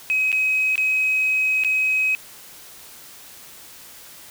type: tone with dropouts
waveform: sine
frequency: 2538 Hz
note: D#7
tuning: 34 cents sharp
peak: -16 dBFS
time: 0.1-2.15 s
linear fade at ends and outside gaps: 0 ms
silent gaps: 0.318-0.327 / 0.756-0.779 / 1.637-1.647 s
effects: tanh soft clip ceiling -13 dBFS + white hiss -43 dBFS RMS until 4.3 s